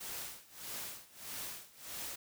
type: noise with tremolo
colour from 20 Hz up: white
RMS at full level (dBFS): -42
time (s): 0-2.16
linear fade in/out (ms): 10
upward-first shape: sine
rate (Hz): 1.6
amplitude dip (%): 90
effects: none